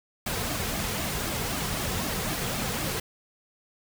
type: noise with flanger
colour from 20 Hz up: pink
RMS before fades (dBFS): -30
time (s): 0.26-3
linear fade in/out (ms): 5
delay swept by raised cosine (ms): 2 to 3.5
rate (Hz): 3.9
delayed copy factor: -0.55
effects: none